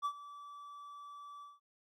triangle tone with ADSR envelope, 1156 Hz, D6, 28 cents flat, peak -29 dBFS, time 0.02-1.6 s, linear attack 33 ms, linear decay 70 ms, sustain -17 dB, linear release 180 ms, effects none

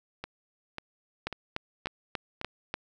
two click trains, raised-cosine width 0.3 ms, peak -15 / -20 dBFS, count 6 / 5, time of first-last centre 1.27-2.741 / 0.24-2.414 s, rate 3.4 / 1.84 Hz, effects none

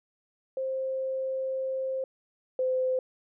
sine tone pair in turn, 527 / 514.7 Hz, C5 / C5, +12 / -29 cents, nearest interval unison, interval 41 cents, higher first, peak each -28 / -24 dBFS, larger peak second, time 0.57-2.04 / 2.59-2.99 s, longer first, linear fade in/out 2 ms, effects none

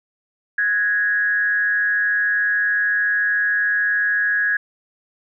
sine tone with frequency modulation, 1661.2 Hz, G#6, in tune, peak -16 dBFS, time 0.58-4.57 s, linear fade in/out 5 ms, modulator 184 Hz, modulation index 0.47, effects none

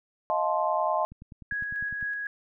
sine chord, F dominant seventh, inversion third, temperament just, 628.6 / 698.5 / 873.1 / 1047.7 Hz, Eb5 / F5 / A5 / C6, +18 / 0 / -14 / +2 cents, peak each -28 / -30 / -29 / -29 dBFS, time 0.3-1.05 s, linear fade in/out 0 ms
click train, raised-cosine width 5 ms, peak -32 dBFS, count 10, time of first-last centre 1.12-2.027 s, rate 9.92 Hz
sine tone with tremolo, 1661.2 Hz, G#6, in tune, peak -28 dBFS, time 1.51-2.27 s, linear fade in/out 2 ms, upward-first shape square, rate 4 Hz, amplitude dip 25%
effects none

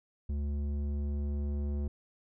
square tone with low-pass filter sweep, 72.1 Hz, D2, 31 cents flat, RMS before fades -33 dBFS, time 0.29-1.88 s, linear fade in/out 5 ms, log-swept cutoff 220 to 380 Hz, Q 0.77, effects none

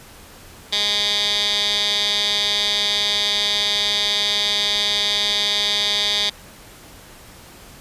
15% pulse tone with band-pass filter, 205.9 Hz, G#3, 15 cents flat, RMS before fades -20 dBFS, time 0.72-6.3 s, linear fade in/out 10 ms, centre 3900 Hz, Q 6, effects pink hiss -43 dBFS RMS until 7.8 s + resampled to 32000 Hz

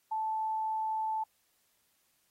sine tone, 876 Hz, A5, 8 cents flat, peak -30 dBFS, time 0.11-1.24 s, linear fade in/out 10 ms, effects white hiss -73 dBFS RMS until 2.3 s + AAC 48 kbps

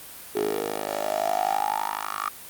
10% pulse tone with high-pass filter sweep, 51.91 Hz, G#1, in tune, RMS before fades -27 dBFS, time 0.35-2.29 s, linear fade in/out 10 ms, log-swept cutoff 400 to 1200 Hz, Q 9.6, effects white hiss -42 dBFS RMS until 2.49 s + Opus 32 kbps

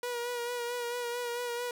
sawtooth tone with vibrato, 481.9 Hz, B4, 43 cents flat, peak -29 dBFS, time 0.03-1.71 s, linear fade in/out 2 ms, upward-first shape sine, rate 4.5 Hz, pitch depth 30 cents each way, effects none

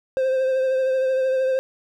triangle tone with vibrato, 523.3 Hz, C5, in tune, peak -16 dBFS, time 0.17-1.59 s, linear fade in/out 0 ms, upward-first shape triangle, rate 13 Hz, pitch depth 28 cents each way, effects none

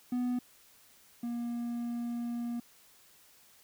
triangle tone pair in turn, 246.9 / 237.4 Hz, B3 / A#3, 0 / +32 cents, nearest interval minor second, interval 68 cents, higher first, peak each -27 / -31 dBFS, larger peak first, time 0.12-0.39 / 1.23-2.6 s, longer second, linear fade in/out 5 ms, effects white hiss -61 dBFS RMS until 3.63 s

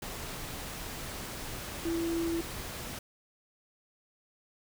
sine tone in noise, 333.8 Hz, E4, 22 cents sharp, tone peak -29 dBFS, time 1.85-2.41 s, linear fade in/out 5 ms, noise pink, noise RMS -40 dBFS, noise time 0.02-2.99 s, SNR +8 dB, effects none

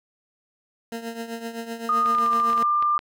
20% pulse tone with tremolo, 230 Hz, A#3, 23 cents flat, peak -23 dBFS, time 0.92-2.63 s, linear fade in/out 2 ms, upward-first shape triangle, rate 7.8 Hz, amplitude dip 75%
sine tone with pitch glide, 1231 to 1193.2 Hz, D#6 to D6, -19 to +27 cents, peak -18 dBFS, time 1.89-2.98 s, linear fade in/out 2 ms, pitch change -54 cents, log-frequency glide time 2.03-2.28 s
clicks, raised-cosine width 0.3 ms, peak -20 dBFS, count 12, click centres 2.06 / 2.15 / 2.185 / 2.262 / 2.332 / 2.4 / 2.501 / 2.531 / 2.578 / 2.625 / 2.825 / 2.991 s
effects none

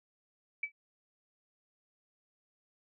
sine tone with exponential decay, 2300 Hz, D7, 37 cents flat, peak -28 dBFS, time 0.63-0.72 s, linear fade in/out 5 ms, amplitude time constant 18 ms, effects none

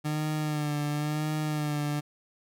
30% pulse tone with vibrato, 150.4 Hz, D3, 42 cents sharp, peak -25 dBFS, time 0.04-2.01 s, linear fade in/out 20 ms, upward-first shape sine, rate 0.96 Hz, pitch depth 38 cents each way, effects none

